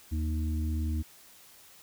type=harmonic tone; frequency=77.6 Hz; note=D#2; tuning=4 cents flat; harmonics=1 / 3 / 4; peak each=-28 / -38 / -40 dBFS; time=0.11-1.03 s; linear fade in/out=20 ms; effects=white hiss -55 dBFS RMS until 1.82 s